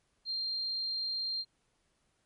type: tone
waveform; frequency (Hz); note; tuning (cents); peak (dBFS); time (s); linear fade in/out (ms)
sine; 4186; C8; 0; -32; 0.25-1.45; 50
effects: pink hiss -75 dBFS RMS until 2.25 s + MP3 48 kbps